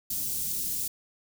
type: band-stop noise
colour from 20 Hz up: white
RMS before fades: -31 dBFS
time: 0.1-0.88 s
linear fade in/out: 5 ms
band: 220 to 6600 Hz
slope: 12 dB/octave
effects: none